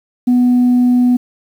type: tone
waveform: sine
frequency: 246.9 Hz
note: B3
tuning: in tune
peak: -6 dBFS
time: 0.27-1.17 s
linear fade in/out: 10 ms
effects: tanh soft clip ceiling -6 dBFS + 7-bit